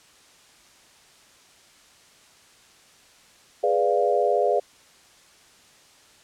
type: chord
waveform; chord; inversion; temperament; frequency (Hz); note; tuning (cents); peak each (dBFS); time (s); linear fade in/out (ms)
sine; G# diminished seventh; none; equal; 415.3 / 493.9 / 587.3 / 698.5; G#4 / B4 / D5 / F5; 0 / 0 / 0 / 0; -24; 3.63-4.6; 10
effects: white hiss -54 dBFS RMS until 6.23 s + low-pass 8000 Hz 12 dB/octave